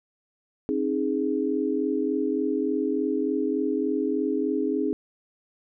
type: chord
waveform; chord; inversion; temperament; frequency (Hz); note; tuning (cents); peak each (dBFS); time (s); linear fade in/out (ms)
sine; Ab major; first; equal with one note detuned; 267.7 / 311.1 / 415.3; C4 / Eb4 / Ab4; +40 / 0 / 0; -27; 0.69-4.93; 0
effects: none